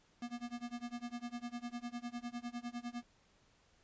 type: tone with tremolo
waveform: square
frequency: 240 Hz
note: B3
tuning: 49 cents flat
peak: -39 dBFS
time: 0.22-3.03 s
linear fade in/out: 2 ms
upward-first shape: sine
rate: 9.9 Hz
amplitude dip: 95%
effects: pink hiss -70 dBFS RMS until 3.83 s + resampled to 16000 Hz